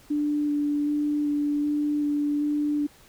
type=tone with vibrato; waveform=sine; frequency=293.7 Hz; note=D4; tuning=in tune; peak=-22 dBFS; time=0.1-2.87 s; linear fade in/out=10 ms; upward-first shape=square; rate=1.3 Hz; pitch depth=9 cents each way; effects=pink hiss -54 dBFS RMS until 3.08 s